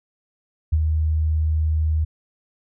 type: tone with ADSR envelope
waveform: sine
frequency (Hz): 78.2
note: D#2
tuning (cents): +9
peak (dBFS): -13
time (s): 0.72-2.05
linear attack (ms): 12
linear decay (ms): 49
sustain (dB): -4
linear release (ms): 13
effects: none